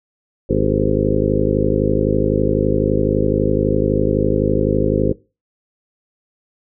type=harmonic tone with a mistuned harmonic; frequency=51.91 Hz; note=G#1; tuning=in tune; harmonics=1 / 2 / 3 / 4 / 5 / 6 / 7 / 8 / 9 / 10; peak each=-23 / -23 / -23 / -23 / -23 / -23 / -23 / -23 / -23 / -23 dBFS; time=0.49-5.13 s; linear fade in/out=10 ms; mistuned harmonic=7; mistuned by=+77 cents; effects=noise-tail reverb RT60 0.3 s tail -22 dB re dry